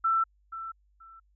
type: tone with echo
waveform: sine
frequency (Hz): 1335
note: E6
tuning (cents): +22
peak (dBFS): -22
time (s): 0.04-0.24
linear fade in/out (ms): 10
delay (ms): 480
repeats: 2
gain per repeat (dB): -13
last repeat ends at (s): 1.2
effects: added 50 Hz sine -63 dBFS peak until 1.35 s